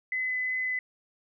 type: tone with vibrato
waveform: sine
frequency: 2019 Hz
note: B6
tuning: 38 cents sharp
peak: -27 dBFS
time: 0.12-0.79 s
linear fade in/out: 2 ms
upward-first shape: triangle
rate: 2.8 Hz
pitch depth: 8 cents each way
effects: none